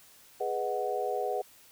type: chord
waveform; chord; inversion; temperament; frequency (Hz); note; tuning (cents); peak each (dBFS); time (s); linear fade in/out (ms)
sine; G# minor seventh; none; equal; 415.3 / 493.9 / 622.3 / 740; G#4 / B4 / D#5 / F#5; 0 / 0 / 0 / 0; -34 / -34 / -37 / -33; 0.4-1.42; 10
effects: white hiss -57 dBFS RMS until 1.71 s